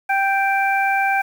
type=harmonic tone; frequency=784 Hz; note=G5; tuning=in tune; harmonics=1 / 2 / 3; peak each=-18 / -21 / -23 dBFS; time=0.09-1.22 s; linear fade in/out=10 ms; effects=7-bit